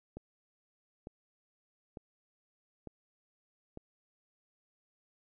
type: click train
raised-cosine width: 2 ms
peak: -30 dBFS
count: 5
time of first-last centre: 0.17-3.774 s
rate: 1.11 Hz
effects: none